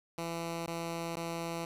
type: tone with dropouts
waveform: 10% pulse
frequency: 167.5 Hz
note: E3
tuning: 28 cents sharp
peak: -27 dBFS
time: 0.18-1.65 s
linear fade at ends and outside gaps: 2 ms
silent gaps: 0.662-0.676 / 1.156-1.169 s
effects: resampled to 32000 Hz + 9-bit